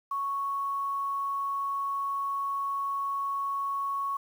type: tone with quantisation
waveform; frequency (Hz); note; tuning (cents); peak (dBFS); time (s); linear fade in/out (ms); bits
sine; 1108.7; C#6; 0; -28; 0.11-4.17; 5; 9
effects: none